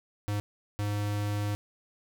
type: tone bursts at uneven times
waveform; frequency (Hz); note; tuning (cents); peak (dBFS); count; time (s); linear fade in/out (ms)
square; 103.3; G#2; -9; -29; 2; 0.28-0.4 / 0.79-1.55; 0
effects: none